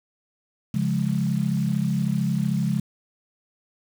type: chord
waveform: sine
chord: Db major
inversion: none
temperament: equal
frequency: 138.59 / 174.61 / 207.7 Hz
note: Db3 / F3 / Ab3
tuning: 0 / 0 / 0 cents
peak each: -25 dBFS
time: 0.74-2.8 s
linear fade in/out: 5 ms
effects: 7-bit